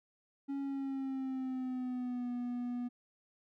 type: tone with pitch glide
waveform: triangle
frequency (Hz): 277.2 to 244.1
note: C#4 to B3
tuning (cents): 0 to -20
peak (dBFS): -33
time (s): 0.48-2.89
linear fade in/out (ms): 20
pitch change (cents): -220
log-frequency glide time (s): 0.6-2.3
effects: none